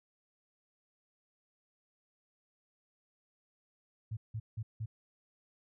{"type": "tone bursts", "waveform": "sine", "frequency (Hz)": 110, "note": "A2", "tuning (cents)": 0, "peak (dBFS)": -35, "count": 4, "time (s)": [4.11, 4.86], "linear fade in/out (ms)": 10, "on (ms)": 60, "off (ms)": 170, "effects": []}